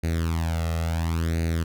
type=tone with flanger; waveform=sawtooth; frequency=82.41 Hz; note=E2; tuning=in tune; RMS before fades=-25 dBFS; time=0.03-1.64 s; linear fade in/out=10 ms; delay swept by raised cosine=0.46 to 1.56 ms; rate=0.72 Hz; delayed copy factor=+0.8; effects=none